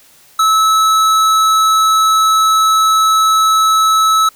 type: tone with hard clipping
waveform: sine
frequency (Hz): 1300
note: E6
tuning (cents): -24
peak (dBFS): -10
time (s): 0.39-4.29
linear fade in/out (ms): 5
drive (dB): 15
effects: white hiss -46 dBFS RMS until 4.35 s